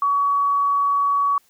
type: tone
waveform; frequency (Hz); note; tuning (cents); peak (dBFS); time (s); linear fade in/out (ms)
sine; 1130; C#6; +33; -16; 0.02-1.38; 2
effects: white hiss -60 dBFS RMS until 1.49 s